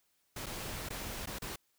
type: noise with dropouts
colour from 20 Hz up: pink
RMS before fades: -41 dBFS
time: 0.36-1.56 s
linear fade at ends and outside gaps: 5 ms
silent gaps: 0.461-0.465 / 0.889-0.903 / 1.259-1.271 / 1.387-1.419 s
effects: white hiss -75 dBFS RMS until 1.78 s